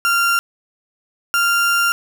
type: tone pair in turn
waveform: 35% pulse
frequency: 1386 / 1391.2 Hz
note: F6 / F6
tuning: -14 / -7 cents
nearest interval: unison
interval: 7 cents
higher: second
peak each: -12 dBFS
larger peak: neither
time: 0.05-0.39 / 1.34-1.92 s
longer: second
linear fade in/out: 0 ms
effects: none